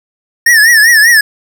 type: tone with vibrato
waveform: square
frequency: 1807 Hz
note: A6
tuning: 46 cents sharp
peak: -4 dBFS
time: 0.46-1.21 s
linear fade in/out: 5 ms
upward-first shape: triangle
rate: 5.1 Hz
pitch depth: 140 cents each way
effects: none